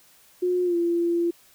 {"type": "tone with pitch glide", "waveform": "sine", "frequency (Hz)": [360, 342], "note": ["F#4", "F4"], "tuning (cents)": [-47, -36], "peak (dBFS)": -20, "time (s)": [0.42, 1.31], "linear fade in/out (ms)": 10, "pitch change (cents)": -89, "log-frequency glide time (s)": [0.64, 0.76], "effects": ["white hiss -56 dBFS RMS until 1.54 s"]}